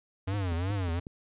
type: tone with vibrato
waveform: square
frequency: 92.2 Hz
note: F#2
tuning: 6 cents flat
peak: -29 dBFS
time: 0.27-1 s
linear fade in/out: 10 ms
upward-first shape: triangle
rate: 2.7 Hz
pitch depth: 220 cents each way
type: click train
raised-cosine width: 3 ms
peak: -29 dBFS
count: 5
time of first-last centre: 0.34-1.069 s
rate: 5.49 Hz
effects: resampled to 8000 Hz + 11-bit